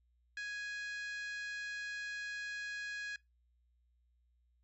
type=harmonic tone; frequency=830.6 Hz; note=G#5; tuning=in tune; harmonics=2 / 3 / 4 / 5 / 6 / 7 / 8 / 9; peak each=-40 / -49 / -56 / -52 / -58 / -61 / -63 / -62 dBFS; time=0.37-3.16 s; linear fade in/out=2 ms; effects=noise-tail reverb RT60 0.2 s tail -22 dB re dry + added 60 Hz sine -70 dBFS peak until 4.63 s